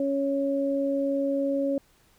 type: tone pair together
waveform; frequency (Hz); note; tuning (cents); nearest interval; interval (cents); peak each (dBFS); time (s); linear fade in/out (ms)
sine; 277.2 / 554.4; C#4 / C#5; 0 / 0; octave; 1200; -26; 0-1.78; 2
effects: pink hiss -62 dBFS RMS until 2.18 s